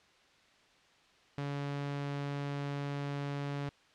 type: tone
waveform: sawtooth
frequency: 142.2 Hz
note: C#3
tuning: 45 cents sharp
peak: -31 dBFS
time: 1.38-3.69 s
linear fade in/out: 0 ms
effects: white hiss -64 dBFS RMS until 3.94 s + low-pass 4000 Hz 12 dB/octave